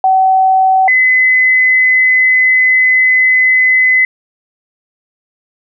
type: tone pair in turn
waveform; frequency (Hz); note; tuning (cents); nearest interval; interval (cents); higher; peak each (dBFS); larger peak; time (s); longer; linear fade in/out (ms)
sine; 759 / 2026; F#5 / B6; +44 / +44; octave + perfect fourth; 1700; second; -6; neither; 0.04-0.88 / 0.88-4.05; second; 2
effects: none